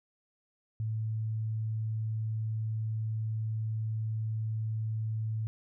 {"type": "tone", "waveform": "sine", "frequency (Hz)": 110, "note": "A2", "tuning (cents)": 0, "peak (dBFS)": -30, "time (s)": [0.8, 5.47], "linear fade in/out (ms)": 0, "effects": []}